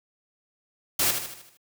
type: noise with echo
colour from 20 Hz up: white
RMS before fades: -23 dBFS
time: 0.99-1.11 s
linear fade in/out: 5 ms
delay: 77 ms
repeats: 6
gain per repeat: -6 dB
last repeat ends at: 1.572 s
effects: none